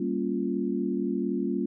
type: chord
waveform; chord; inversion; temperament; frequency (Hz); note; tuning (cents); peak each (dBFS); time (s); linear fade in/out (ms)
sine; G half-diminished seventh; none; equal; 196 / 233.1 / 277.2 / 349.2; G3 / Bb3 / Db4 / F4; 0 / 0 / 0 / 0; -31; 0-1.66; 5
effects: none